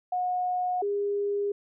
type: tone pair in turn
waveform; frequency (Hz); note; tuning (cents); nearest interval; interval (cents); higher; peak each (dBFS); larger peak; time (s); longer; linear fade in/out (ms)
sine; 726 / 405.9; F#5 / G#4; -33 / -40; minor seventh; 1007; first; -25; neither; 0.12-0.82 / 0.82-1.52; neither; 5
effects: none